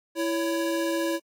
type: tone pair together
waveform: square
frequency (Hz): 332.4 / 559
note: E4 / C#5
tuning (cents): +15 / +14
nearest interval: major sixth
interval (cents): 899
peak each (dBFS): -27 / -30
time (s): 0.15-1.2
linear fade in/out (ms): 50
effects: AAC 64 kbps